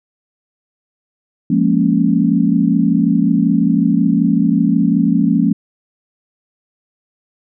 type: chord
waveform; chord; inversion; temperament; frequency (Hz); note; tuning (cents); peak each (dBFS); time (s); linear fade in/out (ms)
sine; Bb minor seventh; second; equal; 174.61 / 207.7 / 233.1 / 277.2; F3 / Ab3 / Bb3 / Db4; 0 / 0 / 0 / 0; -16; 1.5-5.53; 5
effects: none